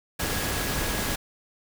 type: tone in noise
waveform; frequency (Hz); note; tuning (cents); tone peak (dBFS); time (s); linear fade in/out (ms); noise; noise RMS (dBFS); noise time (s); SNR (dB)
sine; 1661.2; G#6; 0; -38; 0.19-1.16; 10; pink; -28; 0.19-1.16; -13
effects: none